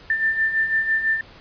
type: beating tone pair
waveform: sine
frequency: 1778 / 1784 Hz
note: A6 / A6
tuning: +18 / +23 cents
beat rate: 6 Hz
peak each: -26 / -19 dBFS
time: 0.1-1.21 s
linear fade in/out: 2 ms
effects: pink hiss -46 dBFS RMS until 1.4 s + resampled to 11025 Hz